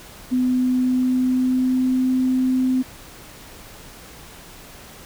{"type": "tone with pitch glide", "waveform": "sine", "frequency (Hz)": [252.5, 257.1], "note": ["B3", "C4"], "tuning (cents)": [39, -30], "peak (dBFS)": -16, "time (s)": [0.31, 2.83], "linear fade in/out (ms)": 20, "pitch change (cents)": 31, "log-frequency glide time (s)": [0.45, 2.05], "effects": ["pink hiss -42 dBFS RMS until 5.05 s"]}